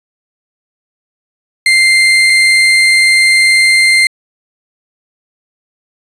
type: tone pair in turn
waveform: 35% pulse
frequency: 2093 / 2093 Hz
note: C7 / C7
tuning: 0 / 0 cents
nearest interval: unison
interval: 0 cents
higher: neither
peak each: -4 dBFS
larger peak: neither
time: 1.66-2.3 / 2.3-4.07 s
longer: second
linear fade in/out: 2 ms
effects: resampled to 24000 Hz